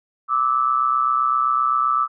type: tone pair together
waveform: sine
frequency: 1174.7 / 1302.4 Hz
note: D6 / E6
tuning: 0 / -21 cents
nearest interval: major second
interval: 179 cents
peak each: -19 dBFS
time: 0.28-2.08 s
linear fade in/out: 50 ms
effects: none